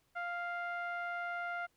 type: tone with low-pass filter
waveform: sawtooth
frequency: 698.5 Hz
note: F5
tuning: in tune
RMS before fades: -39 dBFS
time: 0.15-1.67 s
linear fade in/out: 20 ms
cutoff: 1700 Hz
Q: 4.7
effects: pink hiss -75 dBFS RMS until 1.76 s